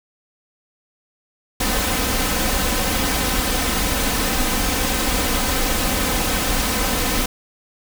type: noise with comb filter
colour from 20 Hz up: pink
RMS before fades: -20 dBFS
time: 1.6-7.26 s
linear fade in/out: 5 ms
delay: 3.9 ms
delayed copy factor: +0.6
effects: none